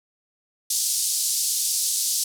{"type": "band-pass noise", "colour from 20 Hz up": "white", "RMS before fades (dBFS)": -24, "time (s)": [0.7, 2.24], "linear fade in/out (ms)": 5, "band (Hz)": [4400, 11000], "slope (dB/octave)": 24, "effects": []}